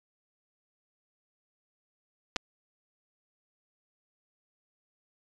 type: clicks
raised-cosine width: 0.2 ms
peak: -12 dBFS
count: 2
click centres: 2.361 / 2.365 s
effects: resampled to 24000 Hz